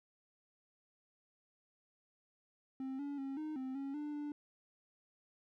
triangle tone with pitch steps, 264.7 / 284.7 / 271.3 / 308.3 / 261.3 / 275.1 / 296.7 / 294 Hz, C4 / C#4 / C#4 / D#4 / C4 / C#4 / D4 / D4, +20 / +46 / -37 / -16 / -2 / -13 / +18 / +2 cents, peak -37 dBFS, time 2.8-4.32 s, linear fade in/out 2 ms, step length 190 ms, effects none

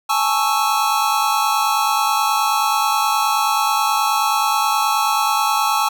square chord, A major seventh, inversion third, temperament equal, 830.6 / 880 / 1108.7 / 1318.5 Hz, G#5 / A5 / C#6 / E6, 0 / 0 / 0 / 0 cents, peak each -22 dBFS, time 0.09-5.89 s, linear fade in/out 10 ms, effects none

